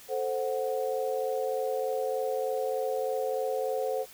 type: chord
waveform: sine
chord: F# diminished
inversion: first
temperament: equal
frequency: 440 / 523.3 / 740 Hz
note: A4 / C5 / F#5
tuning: 0 / 0 / 0 cents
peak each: -32 / -30 / -35 dBFS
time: 0.08-4.06 s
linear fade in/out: 50 ms
effects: white hiss -51 dBFS RMS until 4.13 s